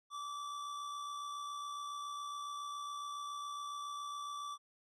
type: tone with amplitude modulation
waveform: square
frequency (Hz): 1160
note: D6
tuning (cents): -22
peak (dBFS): -40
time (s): 0.1-4.58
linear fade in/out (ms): 50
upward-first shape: sine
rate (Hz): 67.2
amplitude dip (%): 35
effects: low-pass 8000 Hz 12 dB/octave